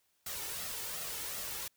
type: noise with flanger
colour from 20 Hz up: white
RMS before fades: -40 dBFS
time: 0.26-1.68 s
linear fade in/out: 5 ms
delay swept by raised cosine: 1.5 to 2.31 ms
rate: 2.7 Hz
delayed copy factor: +0.55
effects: white hiss -75 dBFS RMS until 1.76 s